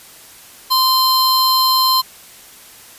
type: tone pair together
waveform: square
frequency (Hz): 1037 / 4151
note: C6 / C8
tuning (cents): -16 / -15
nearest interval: 2 octaves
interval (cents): 2401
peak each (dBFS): -15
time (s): 0.7-2.02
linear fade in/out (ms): 20
effects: white hiss -41 dBFS RMS until 2.98 s + resampled to 32000 Hz